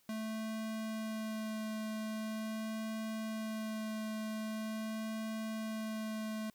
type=tone with vibrato; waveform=square; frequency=218.7 Hz; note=A3; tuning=10 cents flat; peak=-38 dBFS; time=0.09-6.5 s; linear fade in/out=2 ms; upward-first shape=sine; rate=0.43 Hz; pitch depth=11 cents each way; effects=white hiss -71 dBFS RMS until 6.54 s